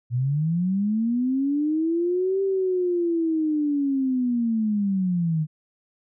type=linear two-way sweep; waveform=sine; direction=up then down; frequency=116.5 to 392 to 151.4 Hz; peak=-20 dBFS; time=0.1-5.47 s; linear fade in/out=50 ms; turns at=2.42 s; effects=none